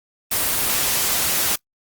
white noise, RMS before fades -20 dBFS, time 0.31-1.56 s, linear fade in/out 10 ms, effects noise-tail reverb RT60 0.1 s tail -24 dB re dry + Opus 24 kbps

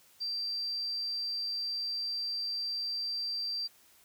sine tone, 4699 Hz, D8, in tune, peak -32 dBFS, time 0.2-3.68 s, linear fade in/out 20 ms, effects white hiss -62 dBFS RMS until 4.04 s

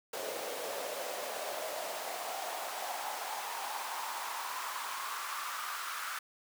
pink noise with high-pass filter sweep, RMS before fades -39 dBFS, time 0.13-6.19 s, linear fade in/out 5 ms, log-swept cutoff 490 to 1300 Hz, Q 4, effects none

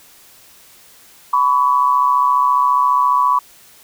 sine tone pair together, 995.4 / 1130 Hz, B5 / C#6, +13 / +33 cents, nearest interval major second, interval 220 cents, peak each -14 dBFS, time 1.33-3.39 s, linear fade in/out 5 ms, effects white hiss -46 dBFS RMS until 3.83 s

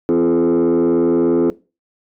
sine tone with frequency modulation, 342.1 Hz, F4, 36 cents flat, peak -9 dBFS, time 0.09-1.5 s, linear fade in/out 0 ms, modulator 83.1 Hz, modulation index 1.3, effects noise-tail reverb RT60 0.3 s tail -21 dB re dry + tanh soft clip ceiling -11 dBFS

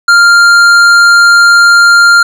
sine tone with hard clipping, 1396.9 Hz, F6, in tune, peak -3 dBFS, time 0.08-2.23 s, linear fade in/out 5 ms, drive 10 dB, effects none

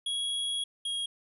square tone pair in turn, 3322 / 3280 Hz, G#7 / G#7, 0 / -22 cents, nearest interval unison, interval 22 cents, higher first, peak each -30 / -31 dBFS, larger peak first, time 0.06-0.64 / 0.85-1.06 s, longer first, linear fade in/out 5 ms, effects resampled to 32000 Hz

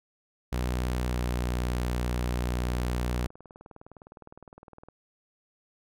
sawtooth tone with pitch glide, 61.74 to 60.96 Hz, B1 to B1, 0 to -22 cents, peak -23 dBFS, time 0.52-3.27 s, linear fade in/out 10 ms, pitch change -22 cents, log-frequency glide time 1.09-1.17 s
click train, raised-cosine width 1 ms, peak -33 dBFS, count 46, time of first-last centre 2.59-4.886 s, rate 19.6 Hz
effects none

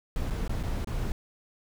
brown noise with dropouts, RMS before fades -30 dBFS, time 0.16-1.12 s, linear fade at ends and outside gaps 1 ms, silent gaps 0.302-0.306 / 0.479-0.494 / 0.63-0.635 / 0.846-0.872 s, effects none

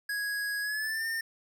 square tone with pitch glide, 1661.2 to 1811.6 Hz, G#6 to A#6, 0 to -50 cents, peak -31 dBFS, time 0.09-1.21 s, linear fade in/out 5 ms, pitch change +150 cents, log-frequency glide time 0.61-1.06 s, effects none

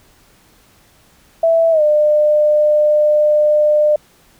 sine tone with pitch glide, 659.3 to 601.1 Hz, E5 to D5, 0 to +40 cents, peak -9 dBFS, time 1.43-3.96 s, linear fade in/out 5 ms, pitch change -160 cents, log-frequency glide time 1.71-1.82 s, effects pink hiss -51 dBFS RMS until 4.39 s

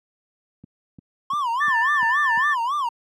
click train, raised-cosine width 5 ms, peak -23 dBFS, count 6, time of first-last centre 0.64-2.376 s, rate 2.88 Hz
triangle tone with vibrato, 1046.5 Hz, C6, in tune, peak -19 dBFS, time 1.3-2.89 s, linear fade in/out 5 ms, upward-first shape sine, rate 3.6 Hz, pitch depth 230 cents each way
sine tone, 1772 Hz, A6, 12 cents sharp, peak -19 dBFS, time 1.6-2.55 s, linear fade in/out 20 ms
effects high-pass 200 Hz 12 dB/octave

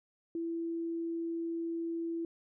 sine tone, 333.3 Hz, E4, 19 cents sharp, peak -33 dBFS, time 0.35-2.25 s, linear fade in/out 2 ms, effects none

